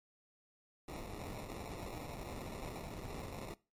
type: noise with sample-and-hold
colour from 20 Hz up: pink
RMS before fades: -45 dBFS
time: 0.88-3.54 s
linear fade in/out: 5 ms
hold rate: 1575 Hz
effects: noise-tail reverb RT60 0.3 s tail -21 dB re dry + MP3 64 kbps